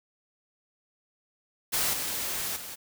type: noise with level steps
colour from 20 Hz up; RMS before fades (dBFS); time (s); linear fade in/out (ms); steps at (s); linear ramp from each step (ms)
white; -27 / -32 / -40; 1.72-2.76; 20; 1.93 / 2.56; 5
effects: none